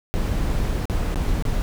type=noise with dropouts; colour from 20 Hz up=brown; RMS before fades=-22 dBFS; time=0.14-1.62 s; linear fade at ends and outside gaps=0 ms; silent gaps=0.855-0.898 / 1.144-1.158 / 1.291-1.295 / 1.424-1.452 s; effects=none